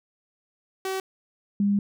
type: tone pair in turn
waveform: sawtooth / sine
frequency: 381.1 / 201.9 Hz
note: G4 / G#3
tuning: -49 / -49 cents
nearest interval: major seventh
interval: 1100 cents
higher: first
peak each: -23 / -19 dBFS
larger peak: second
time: 0.85-1 / 1.6-1.79 s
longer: second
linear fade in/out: 2 ms
effects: none